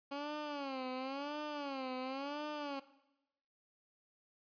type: tone with vibrato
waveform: 15% pulse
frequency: 277.2 Hz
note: C#4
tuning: in tune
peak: -33 dBFS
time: 0.11-2.8 s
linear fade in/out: 10 ms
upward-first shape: sine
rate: 0.95 Hz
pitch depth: 140 cents each way
effects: noise-tail reverb RT60 0.9 s tail -17 dB re dry + resampled to 11025 Hz